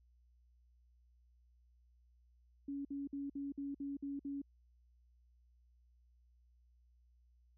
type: tone bursts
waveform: sine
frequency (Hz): 280.3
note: C#4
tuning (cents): +19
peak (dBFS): -39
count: 8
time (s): 2.68-4.418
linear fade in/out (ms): 5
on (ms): 170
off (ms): 54
effects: added 60 Hz sine -66 dBFS peak until 7.57 s